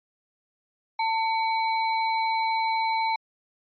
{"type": "tone with sample-and-hold", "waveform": "sine", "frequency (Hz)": 894, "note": "A5", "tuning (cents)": 27, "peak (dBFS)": -22, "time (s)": [0.99, 3.16], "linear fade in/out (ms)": 5, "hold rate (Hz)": 3150, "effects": ["resampled to 11025 Hz"]}